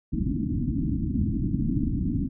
white low-pass noise, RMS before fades -26 dBFS, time 0.12-2.29 s, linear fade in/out 20 ms, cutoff 310 Hz, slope 96 dB/octave, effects none

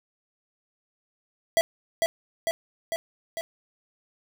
square tone with echo, 659.3 Hz, E5, in tune, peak -18 dBFS, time 1.57-1.61 s, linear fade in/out 0 ms, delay 450 ms, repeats 4, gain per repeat -3 dB, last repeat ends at 3.41 s, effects 8-bit

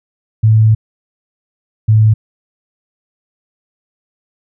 sine tone pair in turn, 109.8 / 108.92 Hz, A2 / A2, -3 / -17 cents, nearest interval unison, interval 14 cents, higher first, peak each -5 dBFS, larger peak neither, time 0.43-0.75 / 1.88-2.14 s, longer first, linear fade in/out 10 ms, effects none

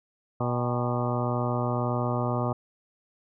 harmonic tone with a mistuned harmonic, 121.7 Hz, B2, 25 cents flat, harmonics 1 / 2 / 3 / 4 / 5 / 6 / 7 / 8 / 9 / 10, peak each -28 / -32 / -35 / -36 / -33 / -36 / -38 / -39 / -37 / -37 dBFS, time 0.4-2.53 s, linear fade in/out 5 ms, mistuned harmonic 6, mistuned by +79 cents, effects none

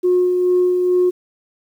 sine tone with tremolo, 361.1 Hz, F#4, 42 cents flat, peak -10 dBFS, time 0.03-1.11 s, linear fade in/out 20 ms, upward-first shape sine, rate 2.3 Hz, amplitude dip 35%, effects tanh soft clip ceiling -8 dBFS + 8-bit

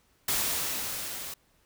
white noise with level ramp, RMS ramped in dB -27 to -39 dBFS, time 0.28-1.34 s, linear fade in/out 5 ms, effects pink hiss -67 dBFS RMS until 1.65 s

